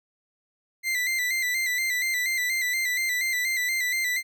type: tone with vibrato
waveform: 40% pulse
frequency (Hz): 2034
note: C7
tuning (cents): -50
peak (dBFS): -23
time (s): 0.83-4.23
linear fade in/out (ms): 50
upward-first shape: square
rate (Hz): 4.2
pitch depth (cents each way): 48
effects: none